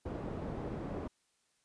white low-pass noise, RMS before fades -40 dBFS, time 0.05-1.08 s, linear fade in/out 10 ms, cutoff 430 Hz, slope 12 dB/octave, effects white hiss -75 dBFS RMS until 1.64 s + resampled to 22050 Hz

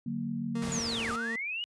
sine chord, D augmented, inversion none, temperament equal with one note detuned, 146.83 / 186.07 / 233.1 Hz, D3 / F#3 / A#3, 0 / +10 / 0 cents, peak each -38 / -37 / -33 dBFS, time 0.06-0.79 s, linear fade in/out 5 ms
30% pulse tone with vibrato, 230 Hz, A#3, 23 cents flat, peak -33 dBFS, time 0.55-1.36 s, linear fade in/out 5 ms, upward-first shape square, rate 3.6 Hz, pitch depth 10 cents each way
pink noise, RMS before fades -39 dBFS, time 0.62-1.16 s, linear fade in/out 2 ms
sine linear two-way sweep, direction down then up, 7040 to 1175 to 2959 Hz, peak -32 dBFS, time 0.72-1.64 s, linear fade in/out 0 ms, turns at 1.12 s
effects high-pass 60 Hz 12 dB/octave + resampled to 22050 Hz

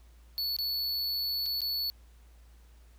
square tone with dropouts, 4433 Hz, C#8, 1 cent flat, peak -30 dBFS, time 0.38-1.9 s, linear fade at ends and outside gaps 0 ms, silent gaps 0.565-0.587 / 1.458-1.462 / 1.606-1.617 s, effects added 58 Hz sine -53 dBFS peak until 2.98 s + pink hiss -66 dBFS RMS until 2.98 s

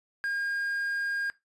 triangle tone with quantisation, 1618 Hz, G#6, 46 cents flat, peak -26 dBFS, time 0.24-1.3 s, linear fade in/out 0 ms, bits 9, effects noise-tail reverb RT60 0.2 s tail -19 dB re dry + resampled to 24000 Hz

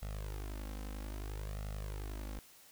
sawtooth tone with flanger, 51.3 Hz, G#1, 21 cents flat, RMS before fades -42 dBFS, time 0.02-2.39 s, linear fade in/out 0 ms, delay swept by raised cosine 1.5 to 3.9 ms, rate 0.61 Hz, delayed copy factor +0.95, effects white hiss -60 dBFS RMS until 2.71 s

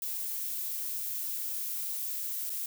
violet noise with dropouts, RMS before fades -35 dBFS, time 0.02-2.66 s, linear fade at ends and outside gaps 1 ms, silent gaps 2.496-2.502 s, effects none

